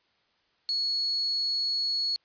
sine tone, 4361 Hz, C#8, 29 cents flat, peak -25 dBFS, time 0.69-2.16 s, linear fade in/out 0 ms, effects white hiss -69 dBFS RMS until 2.24 s + resampled to 11025 Hz

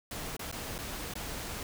pink noise with dropouts, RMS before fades -39 dBFS, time 0.11-1.63 s, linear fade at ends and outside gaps 2 ms, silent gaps 0.367-0.393 / 0.515-0.525 / 0.781-0.787 / 1.138-1.154 s, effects none

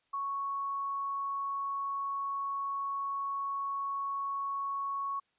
sine tone, 1108.7 Hz, C#6, in tune, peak -32 dBFS, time 0.13-5.2 s, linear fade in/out 10 ms, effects white hiss -75 dBFS RMS until 5.38 s + resampled to 8000 Hz

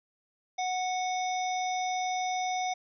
harmonic tone with a mistuned harmonic, 737 Hz, F#5, 7 cents flat, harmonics 1 / 3 / 5 / 7 / 8, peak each -29 / -38 / -42 / -46 / -42 dBFS, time 0.58-2.74 s, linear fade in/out 10 ms, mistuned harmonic 5, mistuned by -19 cents, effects none

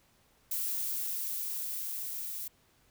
violet noise with level ramp, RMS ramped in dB -33 to -39 dBFS, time 0.51-2.48 s, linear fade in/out 5 ms, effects pink hiss -67 dBFS RMS until 2.9 s

